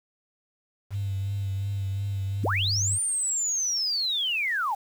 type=tone with vibrato; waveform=sine; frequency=98.6 Hz; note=G2; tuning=11 cents sharp; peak=-26 dBFS; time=0.9-2.99 s; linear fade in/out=50 ms; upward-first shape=triangle; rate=2.8 Hz; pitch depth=39 cents each way
type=linear two-way sweep; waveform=sine; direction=up then down; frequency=68.4 to 9150 to 751 Hz; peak=-24 dBFS; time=2.43-4.75 s; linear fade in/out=10 ms; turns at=3 s
effects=8-bit